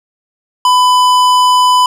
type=tone with tanh clipping; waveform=sine; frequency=1000 Hz; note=B5; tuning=21 cents sharp; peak=-8 dBFS; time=0.65-1.86 s; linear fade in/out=2 ms; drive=17 dB; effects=none